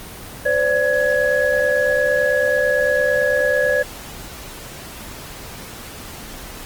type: tone cluster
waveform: sine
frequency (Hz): 511 / 580 / 1676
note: C5 / D5 / G#6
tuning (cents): -41 / -22 / +15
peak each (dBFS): -19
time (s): 0.45-3.83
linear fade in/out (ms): 10
effects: pink hiss -35 dBFS RMS until 6.65 s + Opus 24 kbps